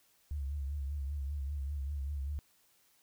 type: tone with vibrato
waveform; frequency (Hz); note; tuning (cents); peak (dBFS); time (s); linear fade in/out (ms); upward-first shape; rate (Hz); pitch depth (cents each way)
sine; 70.6; C#2; +32; -34; 0.31-2.39; 0; triangle; 5.1; 98
effects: white hiss -69 dBFS RMS until 3.02 s